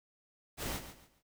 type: noise with echo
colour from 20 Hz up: pink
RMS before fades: -38 dBFS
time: 0.57-0.81 s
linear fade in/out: 50 ms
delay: 140 ms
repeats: 3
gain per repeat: -11 dB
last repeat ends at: 1.23 s
effects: none